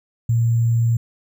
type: tone with sample-and-hold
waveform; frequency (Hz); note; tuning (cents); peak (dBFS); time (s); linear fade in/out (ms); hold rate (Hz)
sine; 116.2; A#2; -5; -14; 0.29-0.97; 5; 7350
effects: none